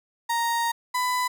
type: tone pair in turn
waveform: 35% pulse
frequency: 932.3 / 998.8 Hz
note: A#5 / B5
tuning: 0 / +19 cents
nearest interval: minor second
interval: 119 cents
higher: second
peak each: -21 dBFS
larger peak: neither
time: 0.29-0.72 / 0.94-1.28 s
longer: first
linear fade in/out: 10 ms
effects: none